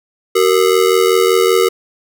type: ring-modulated tone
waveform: square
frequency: 421.1 Hz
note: G#4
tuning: 24 cents sharp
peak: -7 dBFS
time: 0.35-1.69 s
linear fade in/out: 10 ms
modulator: 42.6 Hz
effects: none